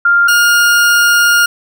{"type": "tone pair in turn", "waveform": ["sine", "40% pulse"], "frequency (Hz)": [1398, 1416.7], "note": ["F6", "F6"], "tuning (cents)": [1, 24], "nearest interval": "unison", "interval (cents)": 23, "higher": "second", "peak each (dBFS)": -6, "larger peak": "neither", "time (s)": [[0.05, 0.28], [0.28, 1.46]], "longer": "second", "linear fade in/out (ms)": 5, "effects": []}